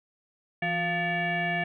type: tone with frequency modulation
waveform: sine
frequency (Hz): 1222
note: D#6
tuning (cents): -32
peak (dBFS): -25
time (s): 0.62-1.64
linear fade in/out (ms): 5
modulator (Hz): 527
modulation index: 2.3
effects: none